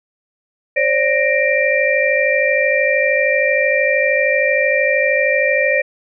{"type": "tone cluster", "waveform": "sine", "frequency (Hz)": [531, 584, 1860, 2362], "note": ["C5", "D5", "A#6", "D7"], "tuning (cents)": [25, -10, -4, 9], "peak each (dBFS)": -18, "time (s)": [0.76, 5.82], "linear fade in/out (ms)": 10, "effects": []}